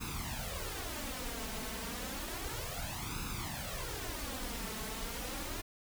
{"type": "noise with flanger", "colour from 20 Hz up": "pink", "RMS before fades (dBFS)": -40, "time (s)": [0, 5.62], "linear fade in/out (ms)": 20, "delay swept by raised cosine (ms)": [0.78, 4.58], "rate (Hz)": 0.31, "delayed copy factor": 0.75, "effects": []}